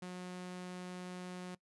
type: tone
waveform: sawtooth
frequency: 181.1 Hz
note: F#3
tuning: 37 cents flat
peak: -39 dBFS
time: 0.02-1.55 s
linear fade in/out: 5 ms
effects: noise-tail reverb RT60 0.1 s tail -21 dB re dry + resampled to 24000 Hz